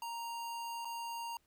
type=tone with dropouts; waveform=square; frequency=932.3 Hz; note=A#5; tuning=in tune; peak=-40 dBFS; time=0.02-1.37 s; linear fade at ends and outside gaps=2 ms; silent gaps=0.848-0.853 s; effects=pink hiss -75 dBFS RMS until 1.46 s